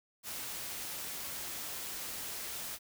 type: noise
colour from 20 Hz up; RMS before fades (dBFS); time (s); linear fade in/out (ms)
white; -41; 0.23-2.79; 50
effects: none